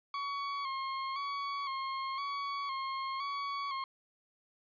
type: tone with vibrato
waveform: 40% pulse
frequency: 1098 Hz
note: C#6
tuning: 17 cents flat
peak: -34 dBFS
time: 0.14-3.84 s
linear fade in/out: 2 ms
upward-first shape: square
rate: 0.98 Hz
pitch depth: 41 cents each way
effects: resampled to 11025 Hz